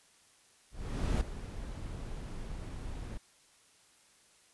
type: noise with ADSR envelope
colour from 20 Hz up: brown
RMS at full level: -28 dBFS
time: 0.71-3.18 s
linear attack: 500 ms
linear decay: 4 ms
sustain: -13 dB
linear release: 11 ms
effects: white hiss -64 dBFS RMS until 4.53 s + resampled to 24000 Hz